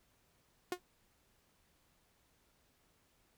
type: tone with exponential decay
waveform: sawtooth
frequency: 359.4 Hz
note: F4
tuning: 50 cents sharp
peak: -28 dBFS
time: 0.72-0.8 s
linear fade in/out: 2 ms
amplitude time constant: 16 ms
effects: pink hiss -73 dBFS RMS until 3.37 s